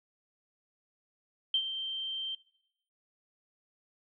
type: tone with ADSR envelope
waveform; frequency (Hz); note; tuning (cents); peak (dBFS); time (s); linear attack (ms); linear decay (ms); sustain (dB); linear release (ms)
sine; 3136; G7; 0; -23; 1.54-2.35; 3; 73; -11; 4
effects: noise-tail reverb RT60 0.8 s tail -20 dB re dry